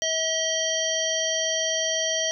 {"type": "harmonic tone with a mistuned harmonic", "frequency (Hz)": 642, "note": "E5", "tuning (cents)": -46, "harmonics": [1, 3, 5, 7, 9], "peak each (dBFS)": [-28, -32, -28, -35, -27], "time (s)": [0.02, 2.31], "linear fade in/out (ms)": 0, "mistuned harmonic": 5, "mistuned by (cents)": -25, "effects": []}